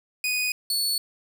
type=tone pair in turn; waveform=sawtooth; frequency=2484 / 4426 Hz; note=D#7 / C#8; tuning=-3 / -3 cents; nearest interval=minor seventh; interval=1000 cents; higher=second; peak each=-20 dBFS; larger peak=neither; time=0.24-0.52 / 0.7-0.98 s; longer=neither; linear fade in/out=2 ms; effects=none